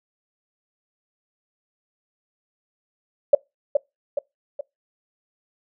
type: tone with echo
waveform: sine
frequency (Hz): 571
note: D5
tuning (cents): -49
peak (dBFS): -7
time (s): 3.33-3.35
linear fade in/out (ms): 5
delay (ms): 420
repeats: 3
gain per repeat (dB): -6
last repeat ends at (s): 4.61
effects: noise-tail reverb RT60 0.2 s tail -24 dB re dry